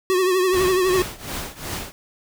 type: tone with vibrato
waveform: square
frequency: 370 Hz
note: F#4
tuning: in tune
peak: -17 dBFS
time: 0.1-1.02 s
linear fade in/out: 0 ms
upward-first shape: triangle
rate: 12 Hz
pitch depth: 68 cents each way
type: noise with tremolo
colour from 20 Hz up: pink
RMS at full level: -27 dBFS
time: 0.53-1.92 s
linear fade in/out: 0 ms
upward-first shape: triangle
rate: 2.7 Hz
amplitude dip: 90%
effects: none